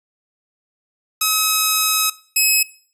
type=tone pair in turn; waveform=5% pulse; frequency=1278 / 2563 Hz; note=D#6 / E7; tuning=+46 / -49 cents; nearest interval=octave; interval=1205 cents; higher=second; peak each=-3 dBFS; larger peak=neither; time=1.21-2.1 / 2.36-2.63 s; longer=first; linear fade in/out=5 ms; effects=noise-tail reverb RT60 0.5 s tail -20 dB re dry + resampled to 32000 Hz